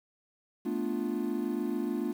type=chord; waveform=triangle; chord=B half-diminished seventh; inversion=third; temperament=equal; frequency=220 / 246.9 / 293.7 / 349.2 Hz; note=A3 / B3 / D4 / F4; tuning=0 / 0 / 0 / 0 cents; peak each=-33 dBFS; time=0.65-2.13 s; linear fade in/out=10 ms; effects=9-bit